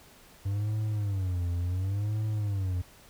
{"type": "tone with vibrato", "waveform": "triangle", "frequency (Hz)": 96.9, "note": "G2", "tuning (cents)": -20, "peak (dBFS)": -25, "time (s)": [0.45, 2.82], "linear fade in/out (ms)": 10, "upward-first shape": "sine", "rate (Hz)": 0.7, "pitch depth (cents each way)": 190, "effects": ["pink hiss -55 dBFS RMS until 3.09 s"]}